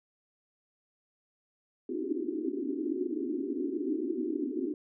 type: band-pass noise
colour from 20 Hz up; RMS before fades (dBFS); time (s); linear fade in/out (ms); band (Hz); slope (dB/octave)
white; -33; 1.89-4.74; 2; 250 to 390; 96
effects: none